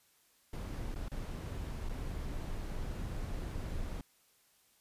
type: noise with dropouts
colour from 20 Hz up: brown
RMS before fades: -39 dBFS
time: 0.53-4.01 s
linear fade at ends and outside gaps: 2 ms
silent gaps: 0.945-0.958 / 1.084-1.116 / 1.888-1.894 s
effects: white hiss -69 dBFS RMS until 4.8 s + resampled to 32000 Hz